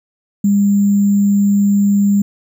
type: tone with sample-and-hold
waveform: sine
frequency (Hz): 201.5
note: G3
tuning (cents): +48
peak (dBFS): -9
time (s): 0.44-2.22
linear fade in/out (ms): 5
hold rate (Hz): 7350
effects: none